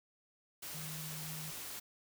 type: tone in noise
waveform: sine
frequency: 155.7 Hz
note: D#3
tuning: 2 cents sharp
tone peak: -45 dBFS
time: 0.74-1.51 s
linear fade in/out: 10 ms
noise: white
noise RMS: -45 dBFS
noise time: 0.62-1.8 s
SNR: -3 dB
effects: none